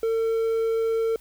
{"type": "tone", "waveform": "triangle", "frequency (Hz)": 451.5, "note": "A4", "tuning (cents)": 45, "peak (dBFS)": -19, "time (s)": [0.03, 1.16], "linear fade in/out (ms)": 2, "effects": ["added 50 Hz sine -53 dBFS peak until 1.2 s", "white hiss -55 dBFS RMS until 1.2 s"]}